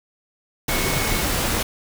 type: tone in noise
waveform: sine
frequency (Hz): 2200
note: C#7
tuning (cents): -14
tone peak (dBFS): -30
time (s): 0.69-1.22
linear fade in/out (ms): 5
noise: pink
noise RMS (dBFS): -22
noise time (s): 0.68-1.63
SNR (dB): -11
effects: none